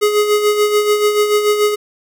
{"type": "tone with tremolo", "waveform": "square", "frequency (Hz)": 418.4, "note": "G#4", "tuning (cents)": 13, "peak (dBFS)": -10, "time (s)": [0.01, 1.76], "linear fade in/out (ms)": 20, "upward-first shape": "sine", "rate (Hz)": 6.9, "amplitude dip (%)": 55, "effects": []}